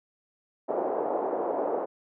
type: band-pass noise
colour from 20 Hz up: pink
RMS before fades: -29 dBFS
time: 0.68-1.86 s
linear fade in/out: 20 ms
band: 370 to 790 Hz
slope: 24 dB/octave
effects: none